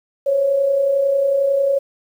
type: tone pair together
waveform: sine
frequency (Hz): 523.3 / 554.4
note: C5 / C#5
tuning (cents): 0 / 0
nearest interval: minor second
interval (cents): 100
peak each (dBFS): -25 / -14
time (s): 0.26-1.79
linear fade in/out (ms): 10
effects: 8-bit